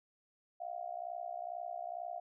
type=tone with amplitude modulation; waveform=sine; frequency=698.5 Hz; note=F5; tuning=in tune; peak=-35 dBFS; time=0.6-2.2 s; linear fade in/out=10 ms; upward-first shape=sine; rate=62.2 Hz; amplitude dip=95%; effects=none